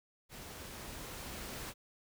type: noise with level ramp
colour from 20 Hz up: pink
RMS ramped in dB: -49 to -43 dBFS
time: 0.29-1.74 s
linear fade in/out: 50 ms
effects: none